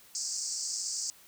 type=band-pass noise; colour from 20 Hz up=white; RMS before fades=-35 dBFS; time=0.15-1.1 s; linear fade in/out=0 ms; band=4600 to 8200 Hz; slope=96 dB/octave; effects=white hiss -57 dBFS RMS until 1.27 s